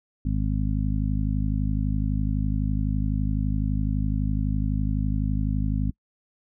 harmonic tone, 51.91 Hz, G#1, in tune, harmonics 1 / 2 / 3 / 4 / 5, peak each -25 / -28 / -30 / -31 / -32 dBFS, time 0.25-5.91 s, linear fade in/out 5 ms, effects noise-tail reverb RT60 0.1 s tail -26 dB re dry

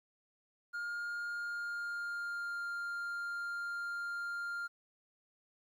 triangle tone with pitch glide, 1415 to 1398.7 Hz, F6 to F6, +22 to +2 cents, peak -35 dBFS, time 0.73-4.68 s, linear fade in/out 20 ms, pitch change -20 cents, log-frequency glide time 1.31-2.65 s, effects 12-bit

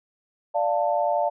sine chord, D minor, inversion none, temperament equal with one note detuned, 587.3 / 698.5 / 887.1 Hz, D5 / F5 / A5, 0 / 0 / +14 cents, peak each -24 / -24 / -26 dBFS, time 0.54-1.3 s, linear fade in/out 20 ms, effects none

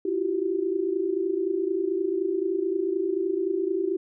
sine tone cluster, 331.4 / 355.4 / 384.9 Hz, E4 / F4 / G4, +9 / +30 / -32 cents, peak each -29 / -29 / -26 dBFS, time 0.05-3.97 s, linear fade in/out 5 ms, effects none

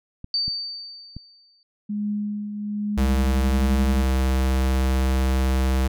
clicks, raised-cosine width 5 ms, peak -22 dBFS, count 3, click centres 0.244 / 0.48 / 1.166 s
sine tone with exponential decay, 4596 Hz, D8, 38 cents flat, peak -19 dBFS, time 0.34-1.63 s, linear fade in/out 1 ms, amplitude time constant 280 ms
sine tone with tremolo, 207.7 Hz, G#3, in tune, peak -22 dBFS, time 1.89-4.04 s, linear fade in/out 10 ms, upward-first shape triangle, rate 1.2 Hz, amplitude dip 55%
square tone, 65.41 Hz, C2, in tune, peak -19 dBFS, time 2.97-5.88 s, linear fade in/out 10 ms
effects none

